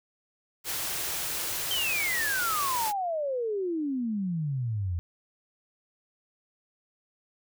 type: band-stop noise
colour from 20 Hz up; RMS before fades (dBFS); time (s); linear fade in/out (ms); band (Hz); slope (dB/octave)
white; -32; 0.64-2.93; 50; 190 to 270; 96
type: exponential sweep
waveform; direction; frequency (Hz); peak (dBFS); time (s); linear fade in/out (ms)
sine; down; 3169 to 82.41; -27; 1.71-4.99; 0
effects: none